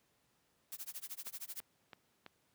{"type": "noise with tremolo", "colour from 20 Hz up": "blue", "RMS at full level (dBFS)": -43, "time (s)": [0.72, 1.6], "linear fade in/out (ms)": 0, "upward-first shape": "sine", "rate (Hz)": 13, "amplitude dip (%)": 100}
{"type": "click train", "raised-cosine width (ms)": 0.3, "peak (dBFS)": -33, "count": 4, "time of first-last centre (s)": [1.27, 2.263], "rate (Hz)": 3.02}
{"effects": ["pink hiss -75 dBFS RMS until 2.54 s", "high-pass 100 Hz 12 dB/octave"]}